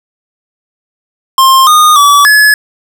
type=tone with pitch steps; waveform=square; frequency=1059 / 1229 / 1147 / 1703 Hz; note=C6 / D#6 / D6 / G#6; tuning=+21 / -22 / -41 / +43 cents; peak=-3 dBFS; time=1.38-2.54 s; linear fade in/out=2 ms; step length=290 ms; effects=none